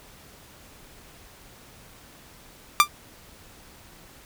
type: tone with exponential decay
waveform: sawtooth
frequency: 1185 Hz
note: D6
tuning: 15 cents sharp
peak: -5 dBFS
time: 2.8-2.88 s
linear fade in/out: 0 ms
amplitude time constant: 17 ms
effects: pink hiss -50 dBFS RMS until 4.25 s